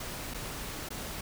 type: noise with dropouts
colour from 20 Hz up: pink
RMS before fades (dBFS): -39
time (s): 0-1.21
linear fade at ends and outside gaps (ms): 5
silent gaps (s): 0.339-0.343 / 0.889-0.904
effects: none